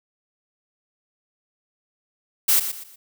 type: noise with echo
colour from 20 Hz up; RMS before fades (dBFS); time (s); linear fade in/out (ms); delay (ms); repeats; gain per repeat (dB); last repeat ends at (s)
blue; -17; 2.48-2.6; 10; 120; 3; -10; 2.96
effects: none